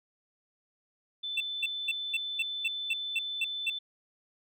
sine tone, 3520 Hz, A7, in tune, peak -33 dBFS, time 1.23-3.79 s, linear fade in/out 10 ms
triangle tone bursts, 2677 Hz, E7, 26 cents sharp, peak -25 dBFS, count 10, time 1.37-3.7 s, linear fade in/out 5 ms, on 35 ms, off 220 ms
effects none

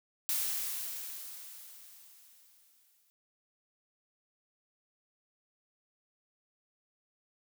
blue noise with exponential decay, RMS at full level -31 dBFS, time 0.29-3.1 s, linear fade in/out 0 ms, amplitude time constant 610 ms, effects none

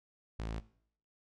sawtooth tone, 55 Hz, A1, in tune, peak -33 dBFS, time 0.39-0.6 s, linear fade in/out 5 ms, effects noise-tail reverb RT60 0.6 s tail -19 dB re dry + low-pass 6000 Hz 12 dB/octave

